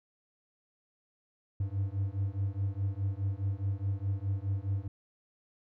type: beating tone pair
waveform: triangle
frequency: 96 / 100.8 Hz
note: G2 / G2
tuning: -36 / +49 cents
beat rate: 4.8 Hz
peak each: -31 / -31 dBFS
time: 1.6-4.88 s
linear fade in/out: 5 ms
effects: none